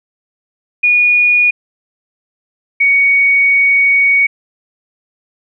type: tone pair in turn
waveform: sine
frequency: 2450 / 2237 Hz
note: D#7 / C#7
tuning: -27 / +15 cents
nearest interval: major second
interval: 158 cents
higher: first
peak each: -7 dBFS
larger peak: neither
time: 0.83-1.51 / 2.8-4.27 s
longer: second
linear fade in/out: 10 ms
effects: none